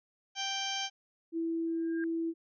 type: harmonic tone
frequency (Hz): 784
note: G5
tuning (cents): 0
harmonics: 1 / 2 / 3 / 4 / 5 / 6 / 7 / 8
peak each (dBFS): -39 / -43 / -42 / -36 / -47 / -45 / -43 / -42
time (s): 0.35-0.9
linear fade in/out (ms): 50
type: tone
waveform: sine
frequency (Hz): 330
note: E4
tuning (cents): +2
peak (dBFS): -30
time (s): 1.32-2.34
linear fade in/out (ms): 50
type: tone with exponential growth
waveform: sine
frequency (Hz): 1609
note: G6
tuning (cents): +45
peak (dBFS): -37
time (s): 1.67-2.04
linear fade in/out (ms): 1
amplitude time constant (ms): 80
effects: none